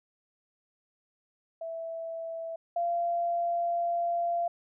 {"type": "tone pair in turn", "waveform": "sine", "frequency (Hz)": [659, 688.2], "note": ["E5", "F5"], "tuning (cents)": [-1, -26], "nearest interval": "minor second", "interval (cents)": 75, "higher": "second", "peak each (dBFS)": [-34, -26], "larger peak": "second", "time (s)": [[1.61, 2.56], [2.76, 4.48]], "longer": "second", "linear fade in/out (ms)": 5, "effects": []}